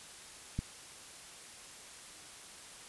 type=click; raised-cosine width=5 ms; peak=-21 dBFS; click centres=0.59 s; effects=white hiss -51 dBFS RMS until 2.88 s + resampled to 24000 Hz